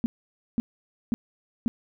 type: tone bursts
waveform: sine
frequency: 233.1 Hz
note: A#3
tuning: in tune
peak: -20 dBFS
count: 4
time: 0.04-1.68 s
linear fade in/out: 0 ms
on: 20 ms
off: 520 ms
effects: none

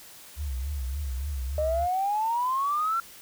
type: tone with vibrato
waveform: sine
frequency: 68.2 Hz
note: C#2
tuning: 28 cents flat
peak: -28 dBFS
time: 0.36-1.88 s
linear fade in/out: 50 ms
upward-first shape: triangle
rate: 3.5 Hz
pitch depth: 170 cents each way
type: exponential sweep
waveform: sine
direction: up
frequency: 604 to 1375 Hz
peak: -23 dBFS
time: 1.58-3 s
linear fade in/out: 2 ms
effects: tanh soft clip ceiling -17 dBFS + white hiss -48 dBFS RMS until 3.21 s

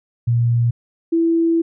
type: tone pair in turn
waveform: sine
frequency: 118.4 / 331.7 Hz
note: A#2 / E4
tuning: +27 / +11 cents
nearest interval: octave + tritone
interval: 1784 cents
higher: second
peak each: -13 dBFS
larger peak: neither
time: 0.27-0.71 / 1.12-1.62 s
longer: second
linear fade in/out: 10 ms
effects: none

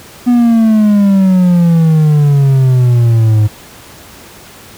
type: exponential sweep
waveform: triangle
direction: down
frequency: 246.9 to 104.9 Hz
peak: -3 dBFS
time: 0.26-3.48 s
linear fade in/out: 20 ms
effects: pink hiss -35 dBFS RMS until 4.77 s + high-pass 60 Hz 12 dB/octave

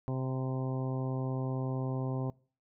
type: harmonic tone with a mistuned harmonic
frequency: 130.81 Hz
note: C3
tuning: in tune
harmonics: 1 / 2 / 3 / 4 / 5 / 6 / 7 / 8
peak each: -32 / -38 / -42 / -44 / -46 / -48 / -49 / -50 dBFS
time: 0.08-2.3 s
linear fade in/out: 0 ms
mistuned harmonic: 8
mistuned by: -26 cents
effects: noise-tail reverb RT60 0.4 s tail -23 dB re dry

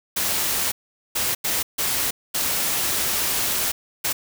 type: noise bursts at uneven times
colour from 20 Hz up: white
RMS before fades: -23 dBFS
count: 6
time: 0.16-0.72 / 1.15-1.35 / 1.44-1.63 / 1.78-2.11 / 2.34-3.72 / 4.04-4.13 s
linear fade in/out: 10 ms
effects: none

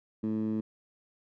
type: tone with band-pass filter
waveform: 15% pulse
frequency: 108.9 Hz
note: A2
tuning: 17 cents flat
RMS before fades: -31 dBFS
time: 0.23-0.61 s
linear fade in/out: 10 ms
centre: 250 Hz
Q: 3.1
effects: none

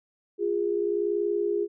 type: tone pair together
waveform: sine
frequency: 349.2 / 410.1 Hz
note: F4 / G#4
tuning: 0 / -22 cents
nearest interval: minor third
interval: 278 cents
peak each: -28 / -25 dBFS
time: 0.38-1.68 s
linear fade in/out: 50 ms
effects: none

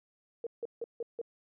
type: tone bursts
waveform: sine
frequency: 466.2 Hz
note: A#4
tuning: in tune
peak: -33 dBFS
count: 5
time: 0.44-1.215 s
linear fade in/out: 2 ms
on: 27 ms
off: 160 ms
effects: none

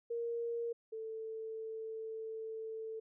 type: tone pair in turn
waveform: sine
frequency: 467.6 / 443.4 Hz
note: A#4 / A4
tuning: +5 / +13 cents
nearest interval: minor second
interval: 92 cents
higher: first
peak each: -35 / -40 dBFS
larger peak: first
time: 0.1-0.73 / 0.92-3 s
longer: second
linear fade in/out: 10 ms
effects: none

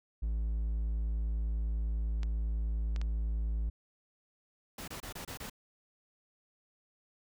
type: tone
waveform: triangle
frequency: 55 Hz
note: A1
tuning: in tune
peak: -28 dBFS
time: 0.22-3.7 s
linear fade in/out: 10 ms
type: clicks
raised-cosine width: 0.2 ms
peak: -27 dBFS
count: 3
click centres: 2.232 / 2.962 / 3.015 s
type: noise bursts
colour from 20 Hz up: pink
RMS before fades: -43 dBFS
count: 6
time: 4.78-5.498 s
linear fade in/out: 5 ms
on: 98 ms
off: 26 ms
effects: none

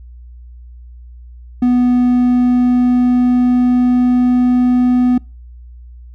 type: tone with pitch glide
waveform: triangle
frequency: 246.9 to 248.6 Hz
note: B3 to B3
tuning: 0 to +12 cents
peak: -7 dBFS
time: 1.62-5.18 s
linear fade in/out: 5 ms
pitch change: +12 cents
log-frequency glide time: 1.86-4.99 s
effects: noise-tail reverb RT60 0.3 s tail -25 dB re dry + added 60 Hz sine -33 dBFS peak until 6.14 s

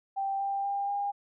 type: tone with pitch steps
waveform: sine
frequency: 784 / 791.7 / 799.5 / 807.4 Hz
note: G5 / G5 / G5 / G#5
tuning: 0 / +17 / +34 / -49 cents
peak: -28 dBFS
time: 0.16-1.12 s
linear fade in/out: 20 ms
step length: 240 ms
effects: none

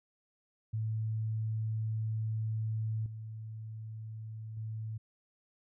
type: tone with level steps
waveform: sine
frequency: 110 Hz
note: A2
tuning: in tune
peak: -31 / -40 / -36 dBFS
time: 0.73-4.98 s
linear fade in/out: 10 ms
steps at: 3.06 / 4.57 s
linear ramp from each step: 2 ms
effects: none

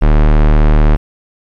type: tone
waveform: square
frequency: 37.87 Hz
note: D#1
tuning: 46 cents flat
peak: -6 dBFS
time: 0.01-0.97 s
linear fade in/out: 20 ms
effects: low-pass 2000 Hz 12 dB/octave + 8-bit

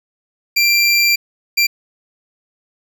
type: tone bursts at uneven times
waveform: 25% pulse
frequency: 2366 Hz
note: D7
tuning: 12 cents sharp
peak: -7 dBFS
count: 2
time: 0.56-1.16 / 1.57-1.67 s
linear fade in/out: 10 ms
effects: none

